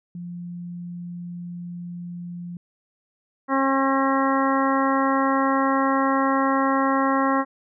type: tone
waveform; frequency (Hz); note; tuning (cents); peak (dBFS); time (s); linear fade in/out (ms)
sine; 174.61; F3; 0; -31; 0.15-2.57; 2
type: harmonic tone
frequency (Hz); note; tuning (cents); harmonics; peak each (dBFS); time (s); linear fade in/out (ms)
270; C#4; -45; 1 / 2 / 3 / 4 / 5 / 6 / 7; -22 / -26 / -27 / -23 / -29 / -34 / -31; 3.48-7.45; 50
effects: none